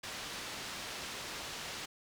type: low-pass noise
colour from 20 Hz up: white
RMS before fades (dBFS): -43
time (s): 0.03-1.86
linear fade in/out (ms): 10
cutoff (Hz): 4800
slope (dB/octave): 12
effects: none